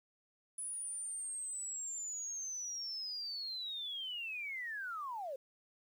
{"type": "linear sweep", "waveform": "sine", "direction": "down", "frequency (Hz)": [9956, 504], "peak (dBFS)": -39, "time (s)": [0.58, 5.36], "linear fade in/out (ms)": 5, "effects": ["11-bit"]}